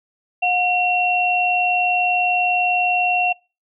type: tone pair together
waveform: sine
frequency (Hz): 723 / 2730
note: F#5 / F7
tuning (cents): -40 / -40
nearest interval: octave + major seventh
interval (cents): 2300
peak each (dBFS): -18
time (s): 0.42-3.33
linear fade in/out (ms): 10
effects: noise-tail reverb RT60 0.3 s tail -25 dB re dry